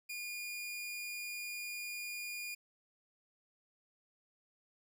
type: tone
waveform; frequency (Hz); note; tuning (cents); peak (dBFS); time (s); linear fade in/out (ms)
sawtooth; 2430; D#7; -42; -37; 0.09-2.55; 10
effects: none